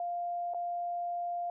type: tone with dropouts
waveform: sine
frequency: 698.5 Hz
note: F5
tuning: in tune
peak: -32 dBFS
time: 0-1.5 s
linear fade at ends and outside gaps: 2 ms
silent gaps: 0.537-0.545 s
effects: none